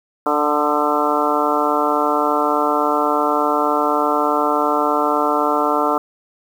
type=harmonic tone with a mistuned harmonic; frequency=148.1 Hz; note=D3; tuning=15 cents sharp; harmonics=2 / 3 / 4 / 5 / 6 / 7 / 8 / 9; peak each=-23 / -23 / -23 / -23 / -23 / -23 / -23 / -23 dBFS; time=0.26-5.98 s; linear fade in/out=2 ms; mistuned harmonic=8; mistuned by=+24 cents; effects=7-bit